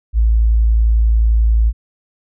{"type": "tone", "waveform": "sine", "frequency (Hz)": 55.6, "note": "A1", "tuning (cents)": 19, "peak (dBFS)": -9, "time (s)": [0.13, 1.73], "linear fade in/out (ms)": 50, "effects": []}